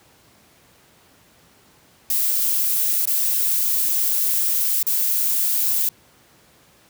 violet noise with dropouts, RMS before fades -20 dBFS, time 2.1-5.89 s, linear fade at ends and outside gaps 2 ms, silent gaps 3.055-3.073 / 4.829-4.867 s, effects pink hiss -54 dBFS RMS until 6.89 s + high-pass 80 Hz 12 dB/octave

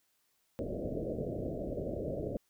white low-pass noise, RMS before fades -37 dBFS, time 0.59-2.37 s, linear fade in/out 0 ms, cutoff 640 Hz, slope 96 dB/octave, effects white hiss -75 dBFS RMS until 2.49 s

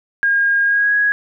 sine tone with pitch glide, 1622 to 1661.8 Hz, G#6 to G#6, -41 to +1 cents, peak -12 dBFS, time 0.23-1.12 s, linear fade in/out 0 ms, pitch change +42 cents, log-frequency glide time 0.64-0.95 s, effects none

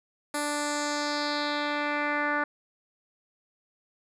10% pulse tone with low-pass filter sweep, 293.7 Hz, D4, in tune, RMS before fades -29 dBFS, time 0.34-2.44 s, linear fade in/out 5 ms, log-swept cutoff 11000 to 1600 Hz, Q 2.6, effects none

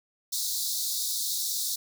pink high-pass noise, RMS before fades -30 dBFS, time 0.32-1.76 s, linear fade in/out 10 ms, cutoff 3700 Hz, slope 96 dB/octave, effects none

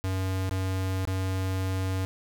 square tone with dropouts, 94.4 Hz, F#2, 35 cents sharp, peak -27 dBFS, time 0.04-2.05 s, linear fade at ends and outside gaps 0 ms, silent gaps 0.494-0.511 / 1.052-1.074 s, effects none

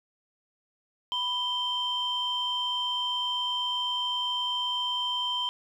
sine tone pair together, 987.8 / 3128 Hz, B5 / G7, 0 / -4 cents, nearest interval octave + minor sixth, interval 1996 cents, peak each -31 / -27 dBFS, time 1.12-5.49 s, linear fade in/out 0 ms, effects tanh soft clip ceiling -21 dBFS + 10-bit

